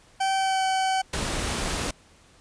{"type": "tone with pitch glide", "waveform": "40% pulse", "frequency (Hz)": [772, 760.9], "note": ["G5", "F#5"], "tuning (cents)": [-27, 48], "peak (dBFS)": -21, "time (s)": [0.2, 1.02], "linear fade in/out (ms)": 10, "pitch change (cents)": -25, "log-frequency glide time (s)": [0.35, 0.64]}
{"type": "noise", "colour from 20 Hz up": "pink", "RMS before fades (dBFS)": -28, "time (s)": [1.13, 1.91], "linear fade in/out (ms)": 5}
{"effects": ["pink hiss -56 dBFS RMS until 2.4 s", "resampled to 22050 Hz"]}